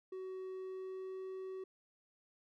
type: tone with pitch glide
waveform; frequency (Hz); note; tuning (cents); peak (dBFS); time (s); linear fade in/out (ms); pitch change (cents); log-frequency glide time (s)
triangle; 375.5 to 377.9; F#4 to F#4; +26 to +37; -40; 0.12-1.64; 5; +11; 0.46-1.24
effects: none